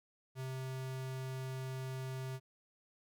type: tone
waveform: square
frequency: 131 Hz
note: C3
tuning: 2 cents sharp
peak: -40 dBFS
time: 0.35-2.4 s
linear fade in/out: 50 ms
effects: none